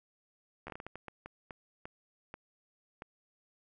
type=slowing click train; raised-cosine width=0.5 ms; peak=-28 dBFS; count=14; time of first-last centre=0.67-3.021 s; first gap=12 ms; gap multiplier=1.4; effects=none